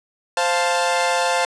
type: chord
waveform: sawtooth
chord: F major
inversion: second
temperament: equal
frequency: 523.3 / 698.5 / 880 Hz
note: C5 / F5 / A5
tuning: 0 / 0 / 0 cents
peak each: -18 dBFS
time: 0.37-1.45 s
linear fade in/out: 2 ms
effects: resampled to 22050 Hz + 7-bit